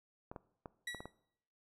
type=clicks; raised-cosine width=1 ms; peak=-31 dBFS; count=6; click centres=0.315 / 0.362 / 0.658 / 0.947 / 1.005 / 1.056 s
type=tone with exponential decay; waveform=30% pulse; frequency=1936 Hz; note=B6; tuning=35 cents flat; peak=-34 dBFS; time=0.87-1.12 s; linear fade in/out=5 ms; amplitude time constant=54 ms
effects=noise-tail reverb RT60 0.7 s tail -19 dB re dry + low-pass 11000 Hz 12 dB/octave